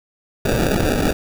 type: noise with sample-and-hold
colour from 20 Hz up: white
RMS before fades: -18 dBFS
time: 0.45-1.13 s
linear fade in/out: 5 ms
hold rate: 1050 Hz
effects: none